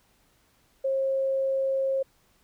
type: tone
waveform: sine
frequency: 537 Hz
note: C5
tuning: 45 cents sharp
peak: -23 dBFS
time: 0.84-2.03 s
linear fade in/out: 10 ms
effects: pink hiss -65 dBFS RMS until 2.43 s